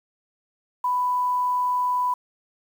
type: tone with quantisation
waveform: sine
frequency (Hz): 993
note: B5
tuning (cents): +9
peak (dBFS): -20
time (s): 0.84-2.14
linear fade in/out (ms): 5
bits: 8
effects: none